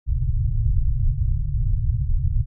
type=low-pass noise; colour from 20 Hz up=pink; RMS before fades=-20 dBFS; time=0.06-2.46 s; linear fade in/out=50 ms; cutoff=140 Hz; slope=96 dB/octave; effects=none